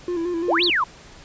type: tone with vibrato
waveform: triangle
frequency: 343.3 Hz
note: F4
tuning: 30 cents flat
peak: -20 dBFS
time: 0.08-0.7 s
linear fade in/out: 2 ms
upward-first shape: square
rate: 5.8 Hz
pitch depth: 53 cents each way
type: exponential two-way sweep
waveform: sine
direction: up then down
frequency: 407.2 to 4663 to 940 Hz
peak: -17 dBFS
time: 0.48-0.84 s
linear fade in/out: 5 ms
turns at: 0.64 s
effects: pink hiss -45 dBFS RMS until 1.24 s + resampled to 16000 Hz

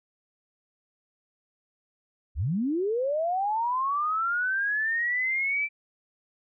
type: linear sweep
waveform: sine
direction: up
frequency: 52.5 to 2345 Hz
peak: -24 dBFS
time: 2.35-5.69 s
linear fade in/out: 50 ms
effects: none

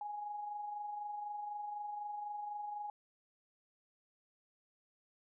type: tone with amplitude modulation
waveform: sine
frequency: 830.6 Hz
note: G#5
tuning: in tune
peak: -38 dBFS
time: 0.01-2.9 s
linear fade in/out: 2 ms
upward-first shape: sine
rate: 24 Hz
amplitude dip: 40%
effects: none

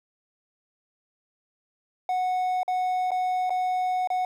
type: tone with dropouts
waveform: triangle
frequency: 736 Hz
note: F#5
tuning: 9 cents flat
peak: -21 dBFS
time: 2.09-4.25 s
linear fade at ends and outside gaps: 2 ms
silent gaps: 2.632-2.679 / 3.107-3.116 / 3.496-3.504 / 4.074-4.102 s
effects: 10-bit

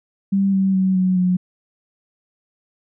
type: tone with pitch steps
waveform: sine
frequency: 196 / 192.3 / 188.67 / 185.11 / 181.61 Hz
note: G3 / G3 / F#3 / F#3 / F#3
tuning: 0 / -33 / +34 / +1 / -32 cents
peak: -14 dBFS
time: 0.32-1.37 s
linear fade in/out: 10 ms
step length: 210 ms
effects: none

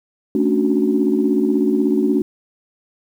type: chord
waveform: sine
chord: D major seventh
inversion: second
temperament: equal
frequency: 220 / 277.2 / 293.7 / 370 Hz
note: A3 / C#4 / D4 / F#4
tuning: 0 / 0 / 0 / 0 cents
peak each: -19 dBFS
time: 0.35-2.22 s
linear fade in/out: 2 ms
effects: tanh soft clip ceiling -4 dBFS + 8-bit

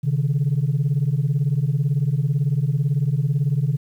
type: beating tone pair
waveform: sine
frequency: 132.9 / 150.9 Hz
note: C3 / D3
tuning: +27 / +47 cents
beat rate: 18 Hz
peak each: -19 dBFS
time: 0.03-3.77 s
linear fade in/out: 20 ms
effects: tanh soft clip ceiling -13 dBFS + 9-bit

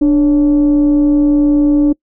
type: tone with frequency modulation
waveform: sine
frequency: 293.6 Hz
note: D4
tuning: in tune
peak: -6 dBFS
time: 0.01-1.93 s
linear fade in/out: 10 ms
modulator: 263 Hz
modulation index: 0.3
effects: noise-tail reverb RT60 0.1 s tail -25 dB re dry + tanh soft clip ceiling -3 dBFS

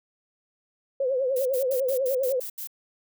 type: tone with vibrato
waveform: sine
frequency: 523.3 Hz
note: C5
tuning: in tune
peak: -22 dBFS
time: 1-2.4 s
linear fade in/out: 5 ms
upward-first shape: triangle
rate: 10 Hz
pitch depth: 120 cents each way
type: noise bursts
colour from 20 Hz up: violet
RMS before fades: -35 dBFS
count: 8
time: 1.36-2.673 s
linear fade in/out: 5 ms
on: 95 ms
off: 79 ms
effects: none

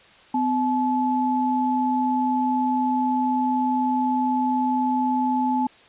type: tone pair together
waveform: sine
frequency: 254 / 862 Hz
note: B3 / A5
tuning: +49 / -36 cents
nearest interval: octave + major sixth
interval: 2115 cents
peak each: -22 dBFS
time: 0.34-5.67 s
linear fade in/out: 5 ms
effects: white hiss -51 dBFS RMS until 5.88 s + resampled to 8000 Hz

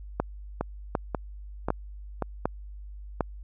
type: two click trains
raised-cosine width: 1 ms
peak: -10 / -13 dBFS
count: 5 / 4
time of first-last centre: 0.2-3.208 / 0.61-2.223 s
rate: 1.33 / 1.86 Hz
effects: added 50 Hz sine -39 dBFS peak until 3.43 s

